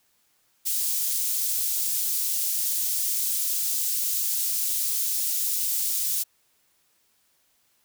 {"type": "high-pass noise", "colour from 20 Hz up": "white", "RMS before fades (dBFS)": -26, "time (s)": [0.65, 6.24], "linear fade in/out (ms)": 20, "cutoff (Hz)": 5800, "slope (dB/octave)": 12, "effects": ["white hiss -67 dBFS RMS until 7.84 s"]}